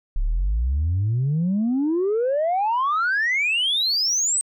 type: exponential sweep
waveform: sine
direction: up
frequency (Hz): 32.7 to 8400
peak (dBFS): -17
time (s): 0.16-4.41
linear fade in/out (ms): 0
effects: tanh soft clip ceiling -16 dBFS